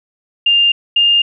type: tone pair in turn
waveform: sine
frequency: 2803 / 2815 Hz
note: F7 / F7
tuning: +6 / +13 cents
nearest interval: unison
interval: 7 cents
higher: second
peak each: -8 dBFS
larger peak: neither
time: 0.46-0.72 / 0.96-1.22 s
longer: neither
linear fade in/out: 5 ms
effects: none